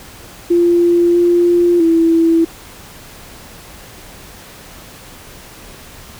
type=tone with pitch steps; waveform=sine; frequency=345.6 / 348.1 / 330.2 Hz; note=F4 / F4 / E4; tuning=-18 / -6 / +3 cents; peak=-8 dBFS; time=0.5-2.45 s; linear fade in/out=10 ms; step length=650 ms; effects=pink hiss -37 dBFS RMS until 6.19 s